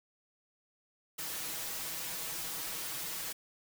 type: noise with comb filter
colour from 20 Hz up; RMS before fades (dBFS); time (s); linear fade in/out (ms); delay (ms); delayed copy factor
white; -39; 1.18-3.33; 10; 6.2; +0.95
effects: none